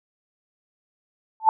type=tone with exponential growth; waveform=sine; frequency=880 Hz; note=A5; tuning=in tune; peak=-7 dBFS; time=1.4-1.49 s; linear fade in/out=1 ms; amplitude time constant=19 ms; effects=none